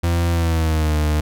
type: tone with pitch glide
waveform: 40% pulse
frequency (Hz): 85.3 to 75.99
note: F2 to D#2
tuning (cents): -40 to -40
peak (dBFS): -15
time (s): 0.03-1.21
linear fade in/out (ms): 10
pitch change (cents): -200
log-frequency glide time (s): 0.31-0.95
effects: none